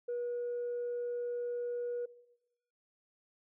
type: tone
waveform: sine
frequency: 482.8 Hz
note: B4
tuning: 39 cents flat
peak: -32 dBFS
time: 0.08-2.06 s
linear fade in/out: 10 ms
effects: noise-tail reverb RT60 1.0 s tail -22 dB re dry + tanh soft clip ceiling -31 dBFS